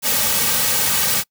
white noise with comb filter, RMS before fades -18 dBFS, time 0.02-1.24 s, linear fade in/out 50 ms, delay 2.9 ms, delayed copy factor -0.95, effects noise-tail reverb RT60 0.1 s tail -25 dB re dry

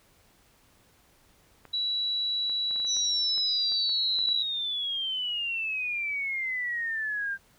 clicks, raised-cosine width 0.5 ms, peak -32 dBFS, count 12, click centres 1.653 / 2.497 / 2.71 / 2.761 / 2.8 / 2.849 / 2.967 / 3.378 / 3.721 / 3.894 / 4.188 / 4.288 s
sine tone, 3923 Hz, B7, 12 cents flat, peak -26 dBFS, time 1.73-4.43 s, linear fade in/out 10 ms
sine exponential sweep, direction down, 6010 to 1577 Hz, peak -28 dBFS, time 2.86-7.38 s, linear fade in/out 50 ms
effects pink hiss -62 dBFS RMS until 7.58 s

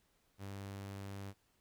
sawtooth tone, 98.8 Hz, G2, 14 cents sharp, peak -40 dBFS, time 0.38-1.34 s, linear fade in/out 50 ms, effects pink hiss -75 dBFS RMS until 1.6 s

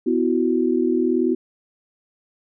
sine chord, B suspended fourth, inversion none, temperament equal with one note detuned, 251 / 329.6 / 370 Hz, B3 / E4 / F#4, +28 / 0 / 0 cents, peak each -21 dBFS, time 0.06-1.35 s, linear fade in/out 10 ms, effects none

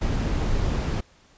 brown noise, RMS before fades -24 dBFS, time 0.01-1.01 s, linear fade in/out 10 ms, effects pink hiss -57 dBFS RMS until 1.37 s + resampled to 16000 Hz

